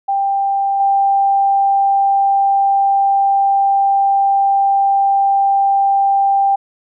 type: tone with level steps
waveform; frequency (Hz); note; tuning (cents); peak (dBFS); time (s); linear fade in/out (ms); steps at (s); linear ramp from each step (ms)
sine; 790; G5; +13; -13 / -10; 0.08-6.56; 10; 0.8; 2
effects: none